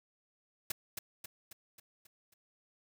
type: noise with echo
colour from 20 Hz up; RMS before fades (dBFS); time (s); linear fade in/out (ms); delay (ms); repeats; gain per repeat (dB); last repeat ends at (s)
white; -35; 0.7-0.72; 5; 270; 6; -5; 2.34
effects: none